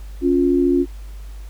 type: tone pair together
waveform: sine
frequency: 277.2 / 351.5 Hz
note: C#4 / F4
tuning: 0 / +11 cents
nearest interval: major third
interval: 411 cents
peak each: -16 dBFS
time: 0.21-0.86 s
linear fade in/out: 50 ms
effects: added 50 Hz sine -31 dBFS peak until 1.49 s + pink hiss -50 dBFS RMS until 1.49 s